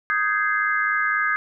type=chord; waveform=sine; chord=Ab major seventh; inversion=second; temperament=just; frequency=1245.9 / 1557.4 / 1661.2 / 2077 Hz; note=Eb6 / G6 / Ab6 / C7; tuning=+2 / -12 / 0 / -13 cents; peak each=-24 / -26 / -23 / -27 dBFS; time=0.1-1.36 s; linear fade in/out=0 ms; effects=none